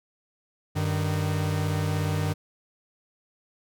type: tone pair together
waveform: 45% pulse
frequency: 96.4 / 153.03 Hz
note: G2 / D#3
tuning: -28 / -28 cents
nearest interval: minor sixth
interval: 800 cents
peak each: -27 dBFS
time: 0.75-2.34 s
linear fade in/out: 20 ms
effects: none